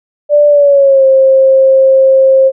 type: tone with pitch glide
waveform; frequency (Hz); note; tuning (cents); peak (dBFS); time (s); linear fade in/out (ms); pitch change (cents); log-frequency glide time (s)
sine; 587.3 to 532.4; D5 to C5; 0 to +30; -3; 0.29-2.52; 50; -170; 0.48-1.05
effects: none